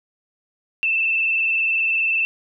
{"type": "tone with vibrato", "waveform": "sine", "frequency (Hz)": 2657, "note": "E7", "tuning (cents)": 13, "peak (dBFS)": -17, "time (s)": [0.83, 2.25], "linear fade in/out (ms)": 0, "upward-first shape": "square", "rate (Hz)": 20, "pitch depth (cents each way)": 29, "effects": []}